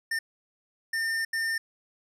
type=tone bursts at uneven times; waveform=square; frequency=1808 Hz; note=A6; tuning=47 cents sharp; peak=-27 dBFS; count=3; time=0.11-0.19 / 0.93-1.25 / 1.33-1.58 s; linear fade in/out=5 ms; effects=low-pass 11000 Hz 12 dB/octave + 11-bit